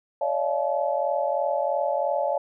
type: tone cluster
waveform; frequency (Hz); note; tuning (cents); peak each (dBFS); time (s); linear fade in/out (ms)
sine; 563 / 606 / 689 / 859; C#5 / D#5 / F5 / A5; +27 / -46 / -24 / -42; -26 / -28 / -28 / -29; 0.21-2.38; 5
effects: none